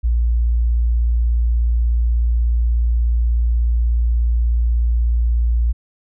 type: tone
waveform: sine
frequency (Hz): 58.27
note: A#1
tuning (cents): 0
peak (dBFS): -13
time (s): 0.03-5.73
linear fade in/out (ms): 20
effects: none